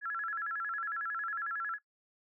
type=tone with vibrato; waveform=sine; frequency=1509 Hz; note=F#6; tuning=34 cents sharp; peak=-33 dBFS; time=0.01-1.79 s; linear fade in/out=50 ms; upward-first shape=square; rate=11 Hz; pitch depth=190 cents each way; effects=noise-tail reverb RT60 0.1 s tail -19 dB re dry